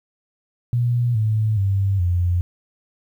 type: tone with pitch steps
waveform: sine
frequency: 120.6 / 108.69 / 97.96 / 88.28 Hz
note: B2 / A2 / G2 / F2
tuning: -41 / -21 / -1 / +19 cents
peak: -16 dBFS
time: 0.73-2.41 s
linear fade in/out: 0 ms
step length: 420 ms
effects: 9-bit